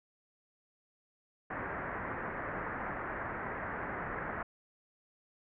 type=low-pass noise; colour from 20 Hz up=white; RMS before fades=-39 dBFS; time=1.5-4.43 s; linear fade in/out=5 ms; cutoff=1900 Hz; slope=48 dB/octave; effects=none